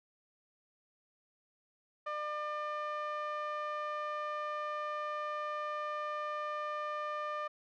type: tone with low-pass filter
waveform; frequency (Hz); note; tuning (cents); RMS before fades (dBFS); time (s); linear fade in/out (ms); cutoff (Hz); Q
5% pulse; 600; D5; +37; -38; 2.06-7.48; 10; 1200; 1.9
effects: none